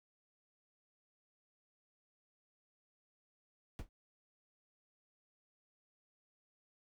brown noise with exponential decay, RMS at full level -34 dBFS, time 3.79-3.89 s, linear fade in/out 0 ms, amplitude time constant 20 ms, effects none

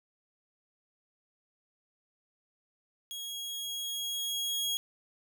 sawtooth tone with level ramp, 3301 Hz, G#7, 11 cents flat, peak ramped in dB -35 to -26 dBFS, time 3.11-4.77 s, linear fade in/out 0 ms, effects none

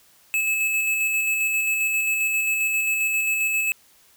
square tone with tremolo, 2600 Hz, E7, 24 cents flat, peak -20 dBFS, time 0.34-3.72 s, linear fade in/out 0 ms, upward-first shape square, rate 7.5 Hz, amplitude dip 25%, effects white hiss -56 dBFS RMS until 4.16 s

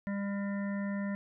harmonic tone, 200 Hz, G3, 35 cents sharp, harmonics 1 / 3 / 5 / 7 / 9 / 10, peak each -32 / -43 / -49 / -51 / -46 / -53 dBFS, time 0.07-1.15 s, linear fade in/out 0 ms, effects none

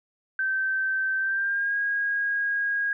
sine tone with pitch glide, 1550 to 1637.4 Hz, G6 to G#6, -20 to -25 cents, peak -23 dBFS, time 0.39-2.93 s, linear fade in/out 2 ms, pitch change +95 cents, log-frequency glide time 1.17-1.76 s, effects none

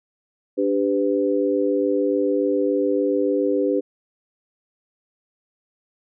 sine tone cluster, 291.8 / 395 / 502 Hz, D4 / G4 / B4, -11 / +13 / +28 cents, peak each -22 dBFS, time 0.57-3.81 s, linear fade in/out 20 ms, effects none

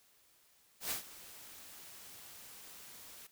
white noise with ADSR envelope, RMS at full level -36 dBFS, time 0.8-3.27 s, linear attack 110 ms, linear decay 110 ms, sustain -17 dB, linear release 6 ms, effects white hiss -68 dBFS RMS until 3.31 s

